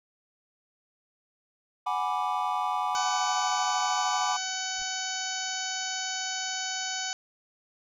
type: chord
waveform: triangle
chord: G# half-diminished seventh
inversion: third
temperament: equal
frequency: 740 / 830.6 / 987.8 / 1174.7 Hz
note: F#5 / G#5 / B5 / D6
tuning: 0 / 0 / 0 / 0 cents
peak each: -30 dBFS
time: 1.86-4.37 s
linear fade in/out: 10 ms
type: harmonic tone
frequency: 753 Hz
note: F#5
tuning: 30 cents sharp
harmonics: 1 / 2 / 3 / 4 / 5 / 6 / 7 / 8 / 9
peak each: -38 / -37 / -43 / -38 / -43 / -39 / -41 / -38 / -38 dBFS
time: 2.95-7.13 s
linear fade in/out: 0 ms
type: noise with exponential growth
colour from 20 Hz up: brown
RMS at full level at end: -48 dBFS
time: 4.68-4.83 s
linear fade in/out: 5 ms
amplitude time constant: 32 ms
effects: none